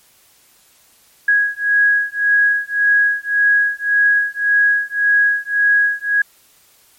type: beating tone pair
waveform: sine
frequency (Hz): 1656 / 1657.8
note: G#6 / G#6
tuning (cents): -5 / -4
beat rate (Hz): 1.8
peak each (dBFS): -15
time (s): 1.28-6.22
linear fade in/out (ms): 5
effects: white hiss -52 dBFS RMS until 6.98 s + MP3 64 kbps